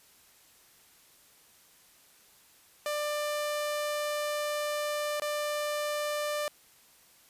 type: tone with dropouts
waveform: sawtooth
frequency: 594 Hz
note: D5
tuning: 20 cents sharp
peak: -26 dBFS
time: 2.86-6.48 s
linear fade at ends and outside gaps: 1 ms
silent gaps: 5.199-5.22 s
effects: white hiss -60 dBFS RMS until 7.29 s + resampled to 32000 Hz